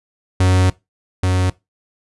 45% pulse tone pair in turn, 92.5 / 92.17 Hz, F#2 / F#2, 0 / -6 cents, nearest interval unison, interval 6 cents, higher first, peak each -11 / -14 dBFS, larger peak first, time 0.4-0.7 / 1.23-1.5 s, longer first, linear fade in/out 5 ms, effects noise-tail reverb RT60 0.2 s tail -20 dB re dry + resampled to 24000 Hz

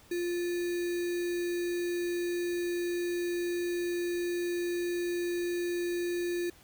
sine tone with sample-and-hold, 349.2 Hz, F4, in tune, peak -29 dBFS, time 0.11-6.5 s, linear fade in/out 5 ms, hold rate 2100 Hz, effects pink hiss -58 dBFS RMS until 6.63 s

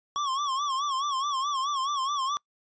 square tone with vibrato, 1108.7 Hz, C#6, in tune, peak -27 dBFS, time 0.16-2.37 s, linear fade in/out 0 ms, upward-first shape sine, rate 4.7 Hz, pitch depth 110 cents each way, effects noise-tail reverb RT60 0.1 s tail -25 dB re dry + resampled to 16000 Hz

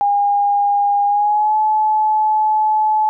sine tone with pitch glide, 812 to 860.3 Hz, G#5 to A5, -39 to -39 cents, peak -12 dBFS, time 0.01-3.09 s, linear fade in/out 0 ms, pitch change +100 cents, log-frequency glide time 1.06-1.56 s, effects none

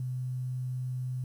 sine tone with quantisation, 127.1 Hz, C3, 50 cents flat, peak -31 dBFS, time 0-1.24 s, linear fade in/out 2 ms, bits 10, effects none

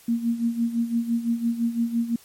sine tone with tremolo, 233.1 Hz, A#3, in tune, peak -18 dBFS, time 0.08-2.16 s, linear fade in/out 5 ms, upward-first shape sine, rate 5.9 Hz, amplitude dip 75%, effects white hiss -52 dBFS RMS until 2.24 s + MP3 64 kbps

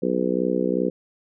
harmonic tone, 62.6 Hz, B1, 24 cents sharp, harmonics 3 / 4 / 5 / 6 / 7 / 8, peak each -27 / -27 / -27 / -27 / -27 / -27 dBFS, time 0.02-0.9 s, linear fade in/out 10 ms, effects none

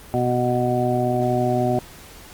harmonic tone, 123.47 Hz, B2, in tune, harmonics 1 / 2 / 3 / 5 / 6, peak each -24 / -24 / -24 / -24 / -24 dBFS, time 0.14-1.79 s, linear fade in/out 0 ms, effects pink hiss -43 dBFS RMS until 2.33 s + Opus 32 kbps

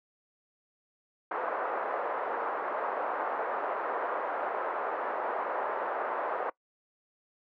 pink band-pass noise, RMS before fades -33 dBFS, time 1.31-6.5 s, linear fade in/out 5 ms, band 480 to 1400 Hz, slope 24 dB/octave, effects noise-tail reverb RT60 0.1 s tail -22 dB re dry

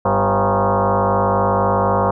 sine tone with frequency modulation, 196 Hz, G3, in tune, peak -13 dBFS, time 0.05-2.11 s, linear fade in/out 5 ms, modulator 148 Hz, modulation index 6.7, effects none

